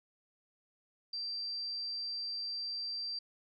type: tone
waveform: sine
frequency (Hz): 4699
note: D8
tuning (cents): 0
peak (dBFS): -36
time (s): 1.13-3.19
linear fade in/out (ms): 5
effects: none